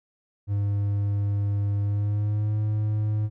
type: tone with pitch glide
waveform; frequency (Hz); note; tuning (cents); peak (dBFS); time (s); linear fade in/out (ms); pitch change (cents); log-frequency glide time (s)
triangle; 101.4 to 106.5; G#2 to G#2; -41 to +44; -20; 0.47-3.3; 50; +85; 1.81-2.57
effects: none